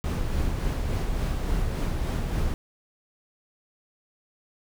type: noise with tremolo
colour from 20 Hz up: brown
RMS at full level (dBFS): -25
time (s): 0.04-2.54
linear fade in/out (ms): 0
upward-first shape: sine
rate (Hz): 3.5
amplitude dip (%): 30
effects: none